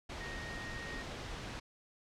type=tone in noise; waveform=sine; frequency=1864.7 Hz; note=A#6; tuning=in tune; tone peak=-45 dBFS; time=0.2-1.03 s; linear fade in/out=10 ms; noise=pink; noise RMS=-43 dBFS; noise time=0.09-1.6 s; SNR=-5 dB; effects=low-pass 5000 Hz 12 dB/octave